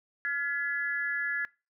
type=tone with amplitude modulation; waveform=sine; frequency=1700 Hz; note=G#6; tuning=40 cents sharp; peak=-24 dBFS; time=0.25-1.45 s; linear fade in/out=0 ms; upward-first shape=sine; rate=295 Hz; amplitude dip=85%; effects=noise-tail reverb RT60 0.3 s tail -23 dB re dry